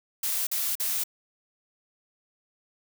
blue noise bursts, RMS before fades -28 dBFS, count 3, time 0.23-1.038 s, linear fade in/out 5 ms, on 240 ms, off 44 ms, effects none

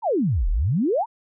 sine exponential two-way sweep, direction down then up, 996 to 34.9 to 996 Hz, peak -18 dBFS, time 0.02-1.06 s, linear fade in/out 50 ms, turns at 0.49 s, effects none

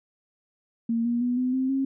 sine tone with pitch steps, 230.5 / 237.8 / 245.3 / 253.1 / 261.1 / 269.4 Hz, A#3 / A#3 / B3 / B3 / C4 / C#4, -19 / +35 / -12 / +43 / -3 / -49 cents, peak -22 dBFS, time 0.89-1.85 s, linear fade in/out 5 ms, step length 160 ms, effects none

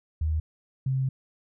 sine tone pair in turn, 78.1 / 132.38 Hz, D#2 / C3, +7 / +21 cents, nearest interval major sixth, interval 914 cents, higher second, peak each -23 dBFS, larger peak neither, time 0.21-0.4 / 0.86-1.09 s, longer second, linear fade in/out 5 ms, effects none

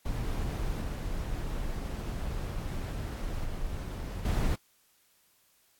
brown noise with level steps, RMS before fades -32 / -34 / -36 / -27 dBFS, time 0.05-4.56 s, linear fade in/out 10 ms, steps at 0.81 / 3.44 / 4.25 s, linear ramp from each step 5 ms, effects white hiss -67 dBFS RMS until 5.79 s + AAC 64 kbps

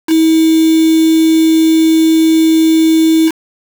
sine tone with quantisation, 321.5 Hz, E4, 43 cents flat, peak -6 dBFS, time 0.07-3.32 s, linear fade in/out 50 ms, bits 3, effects none

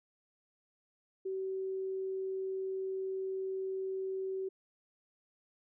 sine tone, 381.3 Hz, G4, 48 cents flat, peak -34 dBFS, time 1.25-4.49 s, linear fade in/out 10 ms, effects none

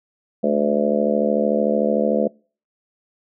harmonic tone with a mistuned harmonic, 73.42 Hz, D2, in tune, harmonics 3 / 4 / 5 / 6 / 7 / 8 / 9, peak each -21 / -28 / -27 / -26 / -21 / -24 / -25 dBFS, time 0.43-2.28 s, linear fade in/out 10 ms, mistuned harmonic 3, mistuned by -45 cents, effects noise-tail reverb RT60 0.4 s tail -26 dB re dry

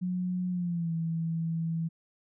sine tone with pitch glide, 181.2 to 164.25 Hz, F#3 to E3, -36 to -6 cents, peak -28 dBFS, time 0.01-1.89 s, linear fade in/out 20 ms, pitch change -170 cents, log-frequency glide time 0.5-0.93 s, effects none

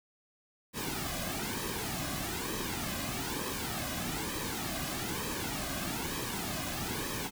pink noise with flanger, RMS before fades -36 dBFS, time 0.73-7.31 s, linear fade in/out 50 ms, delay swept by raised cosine 1.4 to 2.23 ms, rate 1.1 Hz, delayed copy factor -0.65, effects none

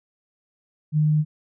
sine tone, 152.5 Hz, D#3, 34 cents flat, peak -16 dBFS, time 0.92-1.25 s, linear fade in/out 50 ms, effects none

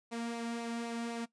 sawtooth tone with flanger, 233.1 Hz, A#3, in tune, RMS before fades -38 dBFS, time 0.11-1.26 s, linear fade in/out 20 ms, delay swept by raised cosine 0.59 to 1.99 ms, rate 3.9 Hz, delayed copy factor -0.5, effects noise-tail reverb RT60 0.1 s tail -18 dB re dry + resampled to 22050 Hz

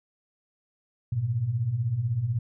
sine beating tone pair, 104.6 / 120.6 Hz, G#2 / B2, +13 / -41 cents, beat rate 16 Hz, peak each -31 / -25 dBFS, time 1.12-2.39 s, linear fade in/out 5 ms, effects none

